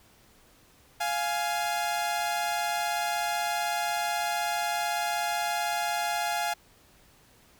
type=tone pair together; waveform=sawtooth; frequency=698.5 / 834.5 Hz; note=F5 / G#5; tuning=0 / +8 cents; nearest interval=minor third; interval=308 cents; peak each=-26 dBFS; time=1-6.54 s; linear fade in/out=10 ms; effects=pink hiss -59 dBFS RMS until 7.59 s